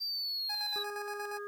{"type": "linear sweep", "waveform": "triangle", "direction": "down", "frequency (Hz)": [4699, 3905], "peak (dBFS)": -32, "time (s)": [0, 0.84], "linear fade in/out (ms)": 20}
{"type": "tone with tremolo", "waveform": "25% pulse", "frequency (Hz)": 830.6, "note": "G#5", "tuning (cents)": 0, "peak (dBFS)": -35, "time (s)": [0.49, 1.39], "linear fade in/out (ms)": 10, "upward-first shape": "square", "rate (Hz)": 8.5, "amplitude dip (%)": 60}
{"type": "harmonic tone", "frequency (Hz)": 410, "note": "G#4", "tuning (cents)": -22, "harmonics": [1, 3, 4], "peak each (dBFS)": [-40, -45, -46], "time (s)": [0.76, 1.47], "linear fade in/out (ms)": 0}
{"effects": ["11-bit"]}